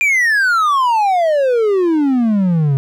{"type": "exponential sweep", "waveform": "triangle", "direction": "down", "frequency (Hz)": [2420, 132.9], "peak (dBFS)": -9, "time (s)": [0.01, 2.77], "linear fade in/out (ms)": 0, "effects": []}